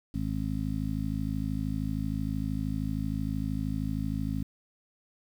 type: harmonic tone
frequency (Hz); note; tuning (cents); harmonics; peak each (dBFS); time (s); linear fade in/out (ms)
53; G#1; +36; 1 / 2 / 3 / 4 / 5; -35 / -35 / -35 / -35 / -35; 0.14-4.43; 5
effects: 9-bit